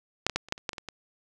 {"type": "clicks", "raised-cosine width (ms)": 0.2, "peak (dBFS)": [-6, -14, -9, -29, -9, -27, -12, -22, -20, -20], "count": 10, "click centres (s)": [0.266, 0.297, 0.36, 0.486, 0.524, 0.579, 0.692, 0.732, 0.782, 0.887], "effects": []}